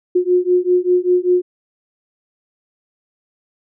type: beating tone pair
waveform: sine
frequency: 357.5 / 362.6 Hz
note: F4 / F#4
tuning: +41 / -35 cents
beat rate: 5.1 Hz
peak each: -15 dBFS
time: 0.15-1.42 s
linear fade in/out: 10 ms
effects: none